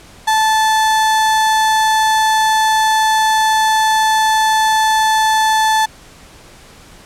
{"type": "tone", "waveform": "35% pulse", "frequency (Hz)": 874, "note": "A5", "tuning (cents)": -12, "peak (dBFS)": -9, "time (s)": [0.27, 5.86], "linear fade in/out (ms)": 10, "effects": ["pink hiss -41 dBFS RMS until 7.05 s", "low-pass 10000 Hz 12 dB/octave"]}